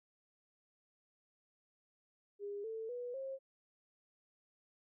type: tone with pitch steps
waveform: sine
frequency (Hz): 406.3 / 445.6 / 488.8 / 536.1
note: G#4 / A4 / B4 / C5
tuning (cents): -38 / +22 / -18 / +42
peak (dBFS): -40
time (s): 2.39-3.39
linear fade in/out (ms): 50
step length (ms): 250
effects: none